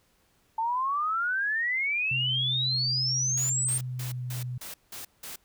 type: exponential sweep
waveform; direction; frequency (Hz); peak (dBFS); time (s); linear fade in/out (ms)
sine; up; 880 to 8860; -25; 0.58-3.78; 5
type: tone with pitch glide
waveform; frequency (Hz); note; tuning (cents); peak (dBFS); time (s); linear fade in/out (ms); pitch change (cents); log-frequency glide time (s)
sine; 129 to 124.53; C3 to B2; -24 to +15; -31; 2.11-4.58; 5; -61; 3.36-4.24
type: noise bursts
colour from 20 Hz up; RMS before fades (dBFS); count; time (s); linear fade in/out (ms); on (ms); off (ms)
white; -40; 7; 3.37-5.36; 5; 130; 180
effects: pink hiss -67 dBFS RMS until 5.44 s